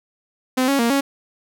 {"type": "tone with pitch steps", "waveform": "sawtooth", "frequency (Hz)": [256.9, 277.1, 233.7, 277.1], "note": ["C4", "C#4", "A#3", "C#4"], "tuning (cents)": [-32, -1, 5, -1], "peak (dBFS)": -12, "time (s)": [0.57, 1.01], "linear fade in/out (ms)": 10, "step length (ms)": 110, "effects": []}